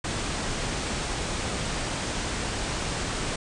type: low-pass noise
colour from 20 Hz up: pink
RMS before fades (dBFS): -30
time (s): 0.04-3.36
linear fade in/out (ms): 5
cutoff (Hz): 9200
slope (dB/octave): 96
effects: none